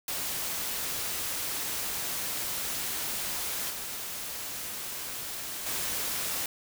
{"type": "noise with level steps", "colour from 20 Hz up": "white", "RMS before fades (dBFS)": [-33, -37, -32], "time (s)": [0.08, 6.46], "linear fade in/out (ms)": 2, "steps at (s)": [3.7, 5.66], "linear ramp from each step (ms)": 5, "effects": []}